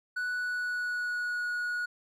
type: tone with pitch glide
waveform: triangle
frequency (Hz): 1480 to 1455.4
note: F#6 to F#6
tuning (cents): 0 to -29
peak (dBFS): -28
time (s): 0.16-1.86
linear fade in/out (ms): 10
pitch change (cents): -29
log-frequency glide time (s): 0.3-1.47
effects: none